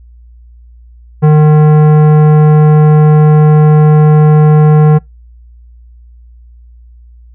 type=tone with tanh clipping; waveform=sine; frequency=152.3 Hz; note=D#3; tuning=37 cents flat; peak=-4 dBFS; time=1.22-4.99 s; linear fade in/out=20 ms; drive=15 dB; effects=noise-tail reverb RT60 0.2 s tail -26 dB re dry + added 59 Hz sine -34 dBFS peak until 7.34 s